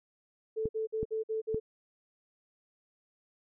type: tone bursts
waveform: sine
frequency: 440 Hz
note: A4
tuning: in tune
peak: -30 dBFS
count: 6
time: 0.56-1.6 s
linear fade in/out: 20 ms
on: 130 ms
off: 52 ms
type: clicks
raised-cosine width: 3 ms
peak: -22 dBFS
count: 3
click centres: 0.656 / 1.03 / 1.545 s
effects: none